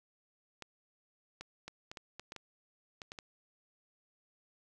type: clicks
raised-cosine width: 0.2 ms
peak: -27 dBFS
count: 11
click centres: 0.623 / 1.41 / 1.68 / 1.915 / 1.972 / 2.196 / 2.321 / 2.363 / 3.018 / 3.119 / 3.188 s
effects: none